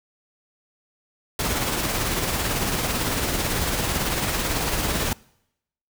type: noise with tremolo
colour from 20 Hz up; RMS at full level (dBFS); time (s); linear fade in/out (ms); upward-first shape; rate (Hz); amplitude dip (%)
pink; -23; 1.39-5.13; 2; sine; 18; 35
effects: noise-tail reverb RT60 0.8 s tail -24 dB re dry